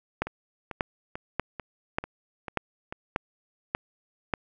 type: two click trains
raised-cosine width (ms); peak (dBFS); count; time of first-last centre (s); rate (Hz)
0.5; -10 / -20; 8 / 7; 0.22-4.338 / 0.27-2.925; 1.7 / 2.26
effects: none